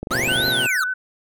click train, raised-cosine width 2 ms, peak -15 dBFS, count 12, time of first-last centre 0.03-0.483 s, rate 24.3 Hz
10% pulse chord, Bb suspended second, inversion none, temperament equal, 116.54 / 130.81 / 174.61 Hz, Bb2 / C3 / F3, 0 / 0 / 0 cents, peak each -22 / -20 / -26 dBFS, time 0.1-0.67 s, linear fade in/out 10 ms
square linear two-way sweep, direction up then down, 1199 to 4186 to 1199 Hz, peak -21 dBFS, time 0.11-0.84 s, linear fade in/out 5 ms, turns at 0.47 s
sine tone with vibrato, 1501 Hz, F#6, 24 cents sharp, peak -21 dBFS, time 0.28-0.94 s, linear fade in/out 10 ms, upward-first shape square, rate 10 Hz, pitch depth 13 cents each way
effects none

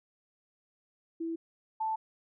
sine tone pair in turn, 329.7 / 880.2 Hz, E4 / A5, 0 / 0 cents, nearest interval octave + perfect fourth, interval 1700 cents, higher second, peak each -32 / -29 dBFS, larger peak second, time 1.2-1.36 / 1.8-1.96 s, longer neither, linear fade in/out 10 ms, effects none

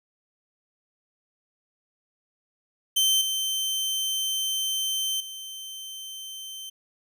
sawtooth tone with level steps, 3100 Hz, G7, 20 cents flat, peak -16 / -22 / -33 dBFS, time 2.96-6.7 s, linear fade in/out 10 ms, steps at 3.21 / 5.2 s, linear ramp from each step 5 ms, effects none

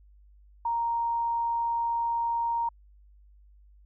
sine tone, 932.3 Hz, A#5, in tune, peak -25 dBFS, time 0.65-2.69 s, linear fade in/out 5 ms, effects added 50 Hz sine -53 dBFS peak until 3.85 s

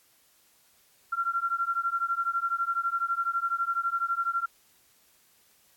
sine beating tone pair, 1366 / 1378 Hz, F6 / F6, -39 / -24 cents, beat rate 12 Hz, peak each -29 dBFS, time 1.12-4.46 s, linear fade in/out 10 ms, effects white hiss -63 dBFS RMS until 5.76 s + AAC 64 kbps

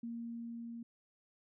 sine tone with level ramp, 233.1 Hz, A#3, in tune, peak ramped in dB -39 to -43 dBFS, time 0.03-0.83 s, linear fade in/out 5 ms, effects none

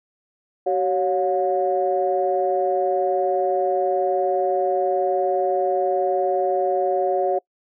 sine tone cluster, 379 / 558 / 718 Hz, F#4 / C#5 / F5, +42 / +11 / +48 cents, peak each -22 dBFS, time 0.66-7.39 s, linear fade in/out 10 ms, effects noise-tail reverb RT60 0.1 s tail -25 dB re dry + tanh soft clip ceiling -8 dBFS

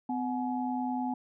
sine tone cluster, 252.9 / 735 / 845 Hz, B3 / F#5 / G#5, +41 / -12 / +30 cents, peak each -31 / -38 / -35 dBFS, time 0.09-1.14 s, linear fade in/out 5 ms, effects none

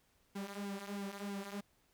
sawtooth tone with flanger, 200 Hz, G3, 35 cents sharp, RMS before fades -43 dBFS, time 0.35-1.61 s, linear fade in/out 10 ms, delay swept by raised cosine 1.6 to 5.4 ms, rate 3.1 Hz, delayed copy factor -0.7, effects pink hiss -73 dBFS RMS until 1.93 s

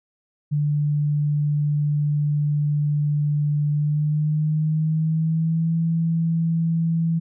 sine tone with pitch glide, 147.6 to 164.72 Hz, D3 to E3, +9 to -1 cents, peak -18 dBFS, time 0.51-7.2 s, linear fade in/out 20 ms, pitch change +190 cents, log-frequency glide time 3.71-5.76 s, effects none

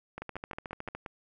two click trains, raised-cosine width 0.5 ms, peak -24 / -23 dBFS, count 6 / 11, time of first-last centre 0.18-1.062 / 0.22-0.95 s, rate 5.67 / 13.7 Hz, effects none

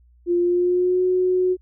sine tone with pitch glide, 349.2 to 366.8 Hz, F4 to F#4, 0 to -15 cents, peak -16 dBFS, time 0.26-1.57 s, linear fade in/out 50 ms, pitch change +85 cents, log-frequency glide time 0.39-1.03 s, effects added 60 Hz sine -51 dBFS peak until 1.61 s

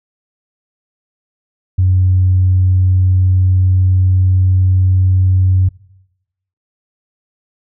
sine tone with pitch glide, 92.4 to 93.15 Hz, F#2 to F#2, -2 to +12 cents, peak -7 dBFS, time 1.78-5.69 s, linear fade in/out 10 ms, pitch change +14 cents, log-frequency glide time 2.34-5.24 s, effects noise-tail reverb RT60 0.9 s tail -22 dB re dry + tanh soft clip ceiling -3 dBFS

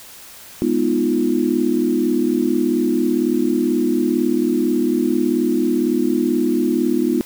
sine chord, F half-diminished seventh, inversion first, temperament equal, 207.7 / 246.9 / 311.1 / 349.2 Hz, Ab3 / Cb4 / Eb4 / F4, 0 / 0 / 0 / 0 cents, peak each -25 / -19 / -20 / -20 dBFS, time 0.62-7.21 s, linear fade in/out 0 ms, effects white hiss -40 dBFS RMS until 7.25 s

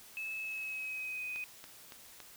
sine tone with pitch glide, 2603 to 2501 Hz, E7 to D#7, -22 to +8 cents, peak -37 dBFS, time 0.17-1.44 s, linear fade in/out 0 ms, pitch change -70 cents, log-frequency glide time 0.37-1.25 s
click train, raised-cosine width 0.2 ms, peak -30 dBFS, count 4, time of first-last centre 1.36-2.203 s, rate 3.56 Hz
effects white hiss -55 dBFS RMS until 2.36 s

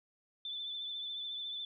sine tone with vibrato, 3516 Hz, A7, 2 cents flat, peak -38 dBFS, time 0.45-1.65 s, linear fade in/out 2 ms, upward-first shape triangle, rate 14 Hz, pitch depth 36 cents each way, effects none

